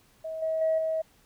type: tone with level steps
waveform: sine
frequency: 640 Hz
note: D#5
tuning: 49 cents sharp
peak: -32 / -25 / -21 / -25 dBFS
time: 0.24-1.02 s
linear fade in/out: 10 ms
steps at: 0.42 / 0.61 / 0.78 s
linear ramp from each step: 5 ms
effects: tanh soft clip ceiling -18 dBFS + pink hiss -62 dBFS RMS until 1.25 s